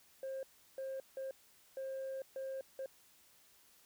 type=tone bursts at uneven times; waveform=sine; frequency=533 Hz; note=C5; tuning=32 cents sharp; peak=-37 dBFS; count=6; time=0.23-0.43 / 0.78-1 / 1.17-1.31 / 1.77-2.22 / 2.36-2.61 / 2.79-2.86 s; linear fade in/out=2 ms; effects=tanh soft clip ceiling -38 dBFS + white hiss -66 dBFS RMS until 3.85 s